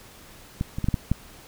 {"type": "clicks", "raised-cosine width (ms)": 5, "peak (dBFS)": [-12, -17, -13, -9, -10, -8], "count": 6, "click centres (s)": [0.611, 0.785, 0.843, 0.886, 0.942, 1.116], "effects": ["pink hiss -48 dBFS RMS until 1.47 s"]}